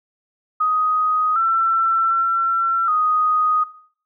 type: tone with pitch steps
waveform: sine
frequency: 1252 / 1342 / 1352 / 1246 Hz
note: D#6 / E6 / E6 / D#6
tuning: +10 / +31 / +43 / +2 cents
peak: -15 dBFS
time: 0.6-3.64 s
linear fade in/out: 10 ms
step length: 760 ms
effects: noise-tail reverb RT60 0.5 s tail -17 dB re dry